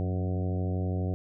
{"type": "harmonic tone with a mistuned harmonic", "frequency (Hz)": 92.5, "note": "F#2", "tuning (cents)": 0, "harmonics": [1, 2, 3, 4, 5, 6, 7, 8], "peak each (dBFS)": [-28, -34, -38, -40, -42, -44, -45, -46], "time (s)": [0, 1.14], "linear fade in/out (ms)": 0, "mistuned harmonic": 2, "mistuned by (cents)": -62, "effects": []}